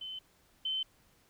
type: tone pair in turn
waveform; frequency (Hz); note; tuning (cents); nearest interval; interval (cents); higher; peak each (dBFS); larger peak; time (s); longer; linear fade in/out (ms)
sine; 3057 / 3073; G7 / G7; -44 / -35; unison; 9; second; -39 / -31; second; 0.01-0.19 / 0.65-0.83; neither; 5
effects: pink hiss -67 dBFS RMS until 1.29 s